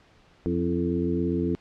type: harmonic tone with a mistuned harmonic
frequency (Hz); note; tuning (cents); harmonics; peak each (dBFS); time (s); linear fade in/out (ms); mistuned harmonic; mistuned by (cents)
87.31; F2; 0; 1 / 2 / 3 / 4 / 5; -32 / -29 / -28 / -28 / -32; 0.46-1.55; 0; 4; -53
effects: pink hiss -58 dBFS RMS until 1.6 s + low-pass 4000 Hz 12 dB/octave